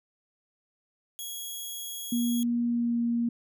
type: tone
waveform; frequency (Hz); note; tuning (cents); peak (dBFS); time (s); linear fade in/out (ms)
10% pulse; 3322; G#7; 0; -27; 1.19-2.43; 0
type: tone with pitch glide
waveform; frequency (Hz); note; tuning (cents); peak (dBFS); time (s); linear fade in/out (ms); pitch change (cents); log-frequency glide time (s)
sine; 237.8 to 235.3; A#3 to A#3; +35 to +16; -24; 2.12-3.29; 5; -19; 2.66-3
effects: none